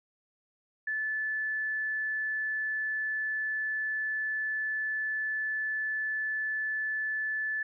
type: tone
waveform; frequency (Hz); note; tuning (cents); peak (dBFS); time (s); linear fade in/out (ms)
sine; 1740; A6; -20; -29; 0.87-7.63; 5
effects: none